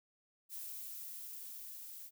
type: noise with level ramp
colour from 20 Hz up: violet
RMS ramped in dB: -45 to -50 dBFS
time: 0.49-2.11 s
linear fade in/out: 50 ms
effects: none